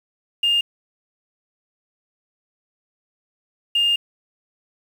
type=tone pair in turn; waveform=sine; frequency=2818 / 2818 Hz; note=F7 / F7; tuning=+15 / +15 cents; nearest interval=unison; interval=0 cents; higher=neither; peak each=-14 dBFS; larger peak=neither; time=0.43-0.61 / 3.75-3.96 s; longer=second; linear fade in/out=5 ms; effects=tanh soft clip ceiling -12 dBFS + 7-bit